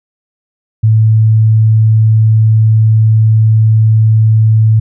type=tone; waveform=sine; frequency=110 Hz; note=A2; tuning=in tune; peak=-4 dBFS; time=0.83-4.8 s; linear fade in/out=10 ms; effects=none